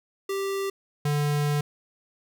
square tone pair in turn, 392 / 146.75 Hz, G4 / D3, 0 / -1 cents, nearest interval octave + perfect fourth, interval 1701 cents, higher first, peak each -27 / -23 dBFS, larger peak second, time 0.29-0.7 / 1.05-1.61 s, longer second, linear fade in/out 5 ms, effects none

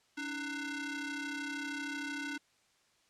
sawtooth ring-modulated tone, 601 Hz, D5, 40 cents sharp, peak -30 dBFS, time 0.17-2.38 s, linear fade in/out 10 ms, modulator 885 Hz, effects white hiss -70 dBFS RMS until 3.09 s + low-pass 7000 Hz 12 dB/octave

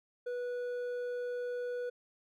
sine tone with hard clipping, 490 Hz, B4, 14 cents flat, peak -36 dBFS, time 0.26-1.9 s, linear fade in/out 10 ms, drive 5 dB, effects none

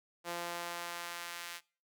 sawtooth tone with high-pass filter sweep, 172.6 Hz, F3, 20 cents flat, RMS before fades -42 dBFS, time 0.24-1.61 s, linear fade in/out 50 ms, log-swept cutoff 510 to 1900 Hz, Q 0.82, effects noise-tail reverb RT60 0.4 s tail -23 dB re dry

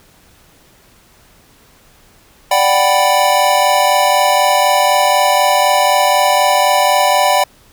square chord, G major seventh, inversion second, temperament equal, 587.3 / 740 / 784 / 987.8 Hz, D5 / F#5 / G5 / B5, 0 / 0 / 0 / 0 cents, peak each -16 dBFS, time 2.51-7.44 s, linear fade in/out 5 ms, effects pink hiss -48 dBFS RMS until 7.72 s

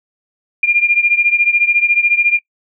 sine beating tone pair, 2400 / 2414 Hz, D7 / D7, +37 / +47 cents, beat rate 14 Hz, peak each -12 / -14 dBFS, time 0.63-2.39 s, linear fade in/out 5 ms, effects noise-tail reverb RT60 0.1 s tail -22 dB re dry

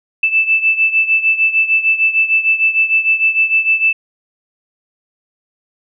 sine beating tone pair, 2637 / 2643.6 Hz, E7 / E7, 0 / +4 cents, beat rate 6.6 Hz, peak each -12 / -16 dBFS, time 0.23-3.93 s, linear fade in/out 5 ms, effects none

